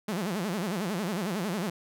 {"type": "tone with vibrato", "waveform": "sawtooth", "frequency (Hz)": 191.6, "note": "G3", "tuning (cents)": -39, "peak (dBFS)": -25, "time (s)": [0.08, 1.7], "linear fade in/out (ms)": 5, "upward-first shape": "sine", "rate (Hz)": 11, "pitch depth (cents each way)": 240, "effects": []}